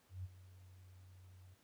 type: tone with ADSR envelope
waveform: sine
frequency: 92.3 Hz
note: F#2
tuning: 4 cents flat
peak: -40 dBFS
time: 0.09-1.55 s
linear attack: 150 ms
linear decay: 32 ms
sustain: -16 dB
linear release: 20 ms
effects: pink hiss -72 dBFS RMS until 1.63 s + high-pass 60 Hz 12 dB/octave